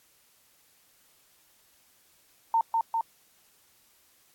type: tone with echo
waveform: sine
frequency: 909 Hz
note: A#5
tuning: 44 cents flat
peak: -20 dBFS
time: 2.54-2.61 s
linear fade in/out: 2 ms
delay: 200 ms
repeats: 2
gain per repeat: -2 dB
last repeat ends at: 3.01 s
effects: white hiss -63 dBFS RMS until 4.34 s + AAC 64 kbps